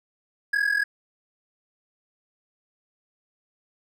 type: ring-modulated tone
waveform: triangle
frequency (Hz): 1661.2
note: G#6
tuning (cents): 0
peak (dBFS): -16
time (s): 0.53-0.84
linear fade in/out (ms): 2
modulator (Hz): 21.2
effects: none